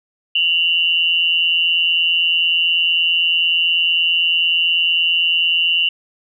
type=tone pair together; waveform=sine; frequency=2776 / 2945 Hz; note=F7 / F#7; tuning=-11 / -9 cents; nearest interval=minor second; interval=102 cents; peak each=-16 dBFS; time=0.35-5.89 s; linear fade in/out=5 ms; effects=none